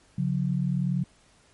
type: tone pair together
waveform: sine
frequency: 139.24 / 179.7 Hz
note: C#3 / F3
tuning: +8 / +50 cents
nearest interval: major third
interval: 442 cents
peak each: -26 dBFS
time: 0.18-1.04 s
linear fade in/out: 5 ms
effects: pink hiss -60 dBFS RMS until 1.53 s + MP3 48 kbps